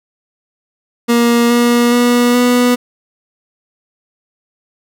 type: tone with pitch steps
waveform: 30% pulse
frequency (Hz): 236.2 / 239.2 / 242.3 / 245.4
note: A#3 / A#3 / B3 / B3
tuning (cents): +23 / +45 / -33 / -11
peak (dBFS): -6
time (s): 1.08-2.76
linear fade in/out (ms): 20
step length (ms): 420
effects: none